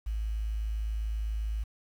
sine tone with quantisation, 53.8 Hz, A1, 38 cents flat, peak -29 dBFS, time 0.06-1.64 s, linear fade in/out 10 ms, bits 9, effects none

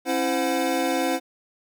square tone cluster, 270.6 / 332.5 / 517 / 728 Hz, C#4 / E4 / C5 / F#5, -42 / +15 / -21 / -28 cents, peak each -28 dBFS, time 0.05-1.2 s, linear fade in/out 50 ms, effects none

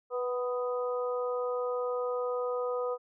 harmonic tone with a mistuned harmonic, 249 Hz, B3, 14 cents sharp, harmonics 2 / 3 / 4 / 5, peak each -30 / -43 / -42 / -38 dBFS, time 0.1-2.98 s, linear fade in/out 50 ms, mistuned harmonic 2, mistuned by -16 cents, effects none

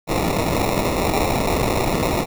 violet noise with sample-and-hold, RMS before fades -20 dBFS, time 0.07-2.26 s, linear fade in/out 50 ms, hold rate 1575 Hz, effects none

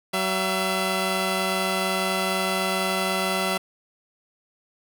10% pulse tone pair together, 188.7 / 672.5 Hz, F#3 / E5, +34 / +34 cents, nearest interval octave + minor seventh, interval 2200 cents, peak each -17 dBFS, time 0.13-3.58 s, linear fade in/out 10 ms, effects none

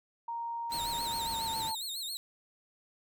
sine tone with pitch glide, 932.3 to 894.3 Hz, A#5 to A5, 0 to +28 cents, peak -34 dBFS, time 0.28-1.75 s, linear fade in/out 5 ms, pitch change -72 cents, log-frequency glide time 1.01-1.63 s
pink noise, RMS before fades -44 dBFS, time 0.69-1.73 s, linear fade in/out 50 ms
sawtooth tone with vibrato, 3980 Hz, B7, 13 cents sharp, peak -33 dBFS, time 0.72-2.17 s, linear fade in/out 0 ms, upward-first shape sine, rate 7.3 Hz, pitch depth 150 cents each way
effects none

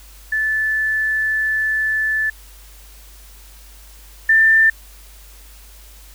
sine tone pair in turn, 1747 / 1783.7 Hz, A6 / A6, -13 / +23 cents, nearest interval unison, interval 36 cents, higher second, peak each -16 / -9 dBFS, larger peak second, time 0.32-2.3 / 4.29-4.7 s, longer first, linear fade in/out 5 ms, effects added 50 Hz sine -41 dBFS peak until 6.14 s + white hiss -46 dBFS RMS until 6.14 s

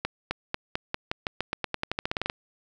accelerating click train, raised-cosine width 0.3 ms, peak -11 dBFS, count 20, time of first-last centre 0.05-2.299 s, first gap 260 ms, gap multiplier 0.9, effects none

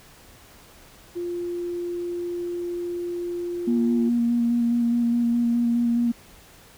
sine tone, 349.2 Hz, F4, in tune, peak -26 dBFS, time 1.15-4.1 s, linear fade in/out 20 ms
sine tone with vibrato, 236.6 Hz, A#3, 26 cents sharp, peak -18 dBFS, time 3.67-6.12 s, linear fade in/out 10 ms, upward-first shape square, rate 4.8 Hz, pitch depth 13 cents each way
effects tanh soft clip ceiling -11 dBFS + pink hiss -50 dBFS RMS until 6.77 s

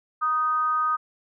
sine tone with amplitude modulation, 1244.5 Hz, D#6, in tune, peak -18 dBFS, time 0.21-0.97 s, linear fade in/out 20 ms, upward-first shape sine, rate 291 Hz, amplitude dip 55%, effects none

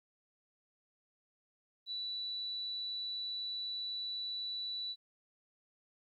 sine tone, 3954 Hz, B7, 1 cent sharp, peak -37 dBFS, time 1.86-4.96 s, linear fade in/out 50 ms, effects 13-bit

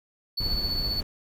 triangle tone with tremolo, 4448 Hz, C#8, 5 cents sharp, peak -24 dBFS, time 0.37-1.01 s, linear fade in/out 10 ms, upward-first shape sine, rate 15 Hz, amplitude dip 45%
brown noise, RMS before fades -31 dBFS, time 0.4-1.03 s, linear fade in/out 5 ms
effects none

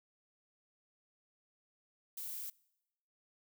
violet noise, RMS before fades -43 dBFS, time 2.17-2.5 s, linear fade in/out 5 ms, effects noise-tail reverb RT60 0.9 s tail -24 dB re dry

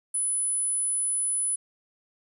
sine tone, 10000 Hz, D#9, 8 cents sharp, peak -24 dBFS, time 0.14-1.56 s, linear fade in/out 10 ms, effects 10-bit

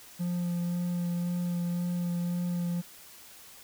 triangle tone with vibrato, 174.9 Hz, F3, 3 cents sharp, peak -26 dBFS, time 0.19-2.82 s, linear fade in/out 20 ms, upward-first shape sine, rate 1.9 Hz, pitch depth 13 cents each way, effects white hiss -51 dBFS RMS until 3.63 s

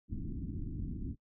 pink low-pass noise, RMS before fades -39 dBFS, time 0.08-1.16 s, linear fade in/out 50 ms, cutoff 310 Hz, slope 48 dB/octave, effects noise-tail reverb RT60 0.1 s tail -23 dB re dry

